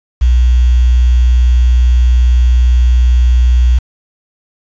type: tone with quantisation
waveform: sine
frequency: 61.2 Hz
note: B1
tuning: 15 cents flat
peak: -5 dBFS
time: 0.21-3.79 s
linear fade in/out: 10 ms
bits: 5
effects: resampled to 16000 Hz